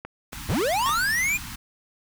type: click train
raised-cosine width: 0.5 ms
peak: -20 dBFS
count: 4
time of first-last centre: 0.05-0.893 s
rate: 3.56 Hz
type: band-stop noise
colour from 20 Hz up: pink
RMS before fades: -37 dBFS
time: 0.32-1.56 s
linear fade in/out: 10 ms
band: 290 to 880 Hz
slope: 48 dB/octave
type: linear sweep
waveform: square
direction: up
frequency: 30.87 to 2489 Hz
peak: -22 dBFS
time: 0.48-1.38 s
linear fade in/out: 20 ms
type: tone with exponential decay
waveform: sawtooth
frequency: 920 Hz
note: A#5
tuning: 23 cents flat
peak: -22 dBFS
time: 0.86-1.19 s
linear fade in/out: 0 ms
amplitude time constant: 71 ms
effects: none